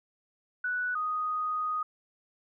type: tone pair in turn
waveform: sine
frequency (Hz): 1480 / 1244.5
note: F#6 / D#6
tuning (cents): 0 / 0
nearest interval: minor third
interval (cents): 300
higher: first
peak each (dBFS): -28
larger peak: neither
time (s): 0.64-0.95 / 0.95-1.83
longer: second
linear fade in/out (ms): 5
effects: none